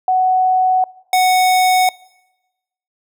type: tone pair in turn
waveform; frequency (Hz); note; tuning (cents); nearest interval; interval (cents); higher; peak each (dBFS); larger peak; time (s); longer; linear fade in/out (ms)
sine / square; 744 / 739.7; F#5 / F#5; +9 / -1; unison; 10; first; -11; neither; 0.08-0.84 / 1.13-1.89; neither; 2
effects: noise-tail reverb RT60 1.0 s tail -23 dB re dry